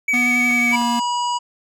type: tone with vibrato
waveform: triangle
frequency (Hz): 2261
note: C#7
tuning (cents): +34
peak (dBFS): -14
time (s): 0.08-0.76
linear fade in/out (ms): 5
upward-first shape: sine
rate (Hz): 11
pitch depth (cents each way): 28
type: tone with pitch glide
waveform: square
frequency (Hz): 244.5 to 236.3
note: B3 to A#3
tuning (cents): -17 to +24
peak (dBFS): -21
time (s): 0.13-1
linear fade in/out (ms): 10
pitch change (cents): -59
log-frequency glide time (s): 0.43-0.84
type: clicks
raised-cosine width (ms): 0.5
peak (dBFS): -20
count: 4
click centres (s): 0.141 / 0.51 / 0.713 / 0.816
type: harmonic tone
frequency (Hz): 970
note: B5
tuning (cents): -31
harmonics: 1 / 3 / 5 / 7 / 8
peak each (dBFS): -19 / -29 / -33 / -36 / -37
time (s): 0.72-1.39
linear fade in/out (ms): 20
effects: none